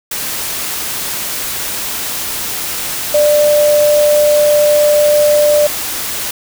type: tone in noise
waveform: sine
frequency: 593 Hz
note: D5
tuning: 17 cents sharp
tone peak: -7 dBFS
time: 3.14-5.67 s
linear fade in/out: 5 ms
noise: white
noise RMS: -20 dBFS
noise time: 0.11-6.31 s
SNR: +10 dB
effects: none